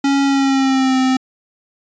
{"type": "tone with pitch glide", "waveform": "square", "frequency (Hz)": [277.2, 260.1], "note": ["C#4", "C4"], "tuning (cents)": [0, -10], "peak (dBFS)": -13, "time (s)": [0.04, 1.17], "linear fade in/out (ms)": 5, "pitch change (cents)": -110, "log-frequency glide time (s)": [0.24, 0.98], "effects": ["resampled to 16000 Hz"]}